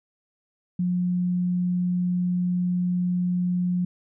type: tone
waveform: sine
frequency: 178.9 Hz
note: F3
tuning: 42 cents sharp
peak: -21 dBFS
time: 0.79-3.85 s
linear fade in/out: 5 ms
effects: none